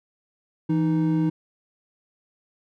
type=tone pair together; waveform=triangle; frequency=164.8 / 311.1 Hz; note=E3 / D#4; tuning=0 / 0 cents; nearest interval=major seventh; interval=1100 cents; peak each=-20 dBFS; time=0.69-1.3 s; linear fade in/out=10 ms; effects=none